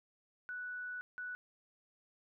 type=tone bursts at uneven times; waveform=sine; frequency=1480 Hz; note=F#6; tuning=in tune; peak=-40 dBFS; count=2; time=0.49-1.01 / 1.18-1.35 s; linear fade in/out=0 ms; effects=none